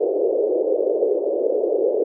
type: band-pass noise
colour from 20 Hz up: white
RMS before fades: -20 dBFS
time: 0-2.04 s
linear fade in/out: 10 ms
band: 380 to 520 Hz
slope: 48 dB/octave
effects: none